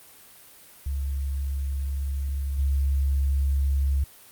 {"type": "tone with level steps", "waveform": "sine", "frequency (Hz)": 69, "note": "C#2", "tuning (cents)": -7, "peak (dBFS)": [-25, -20], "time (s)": [0.86, 4.04], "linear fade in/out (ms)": 5, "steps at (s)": 2.58, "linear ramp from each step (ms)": 10, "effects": ["white hiss -50 dBFS RMS until 4.31 s", "Opus 32 kbps"]}